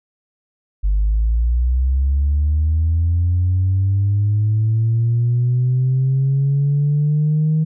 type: linear sweep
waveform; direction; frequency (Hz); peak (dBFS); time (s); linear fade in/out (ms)
sine; up; 48.38 to 157.8; -12; 0.83-7.65; 20
effects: tanh soft clip ceiling -10 dBFS